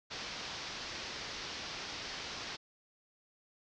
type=low-pass noise; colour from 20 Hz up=white; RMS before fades=-43 dBFS; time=0.1-2.57 s; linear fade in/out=20 ms; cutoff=5700 Hz; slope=48 dB/octave; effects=none